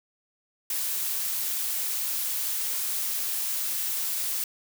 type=noise; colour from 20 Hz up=blue; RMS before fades=-29 dBFS; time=0.7-4.44 s; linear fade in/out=2 ms; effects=none